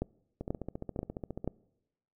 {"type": "two click trains", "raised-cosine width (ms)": 2, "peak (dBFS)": [-18, -24], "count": [4, 16], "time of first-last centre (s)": [[0.02, 1.476], [0.41, 1.444]], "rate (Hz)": [2.06, 14.5], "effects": ["noise-tail reverb RT60 0.9 s tail -24 dB re dry"]}